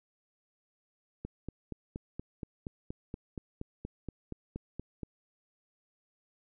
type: click train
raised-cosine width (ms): 3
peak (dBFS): -25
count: 17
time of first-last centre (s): 1.25-5.033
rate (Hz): 4.23
effects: none